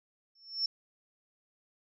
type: tone with exponential growth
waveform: sine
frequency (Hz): 5400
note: E8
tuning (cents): +41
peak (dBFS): -25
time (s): 0.35-0.66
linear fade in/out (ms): 5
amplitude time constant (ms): 66
effects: none